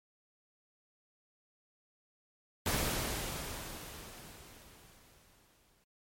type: noise with exponential decay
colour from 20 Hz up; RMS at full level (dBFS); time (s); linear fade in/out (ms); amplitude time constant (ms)
pink; -31; 2.66-5.84; 2; 690
effects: MP3 64 kbps